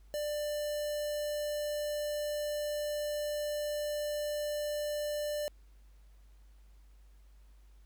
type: tone with notch filter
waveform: square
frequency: 593 Hz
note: D5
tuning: 17 cents sharp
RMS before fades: -35 dBFS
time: 0.14-5.48 s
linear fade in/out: 0 ms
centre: 2100 Hz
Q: 1.6
effects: added 50 Hz sine -55 dBFS peak until 7.85 s + pink hiss -72 dBFS RMS until 7.85 s